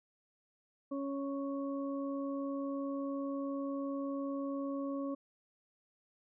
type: harmonic tone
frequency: 277.2 Hz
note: C#4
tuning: in tune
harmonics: 1 / 2 / 4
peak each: -36 / -41 / -47 dBFS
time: 0.91-5.15 s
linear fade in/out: 10 ms
effects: none